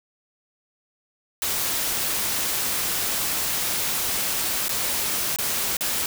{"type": "noise with dropouts", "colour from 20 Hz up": "white", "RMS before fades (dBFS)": -25, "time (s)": [1.42, 6.06], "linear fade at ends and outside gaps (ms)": 1, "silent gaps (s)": [[4.683, 4.692], [5.361, 5.386], [5.769, 5.808]], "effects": []}